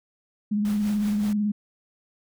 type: tone with vibrato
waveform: sine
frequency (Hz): 208.1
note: G#3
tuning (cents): +4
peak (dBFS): -21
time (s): 0.51-1.52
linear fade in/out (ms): 10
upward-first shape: sine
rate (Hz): 18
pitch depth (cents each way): 36
type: noise with tremolo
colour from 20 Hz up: pink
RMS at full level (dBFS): -39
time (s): 0.65-1.33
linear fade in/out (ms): 0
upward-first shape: triangle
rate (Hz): 5.2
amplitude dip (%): 65
effects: none